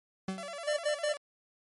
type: tone with exponential decay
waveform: 40% pulse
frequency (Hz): 190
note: F#3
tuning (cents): +46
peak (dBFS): -29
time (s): 0.28-0.57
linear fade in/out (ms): 5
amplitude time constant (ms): 62
type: tone with vibrato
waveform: sawtooth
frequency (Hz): 623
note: D#5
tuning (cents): +2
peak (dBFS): -35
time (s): 0.38-1.17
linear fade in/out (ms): 0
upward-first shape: square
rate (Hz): 9.9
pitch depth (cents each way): 140
type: tone bursts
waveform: square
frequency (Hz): 597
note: D5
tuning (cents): +28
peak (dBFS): -28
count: 3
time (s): 0.67-1.13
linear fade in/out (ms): 10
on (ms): 100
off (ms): 80
effects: MP3 48 kbps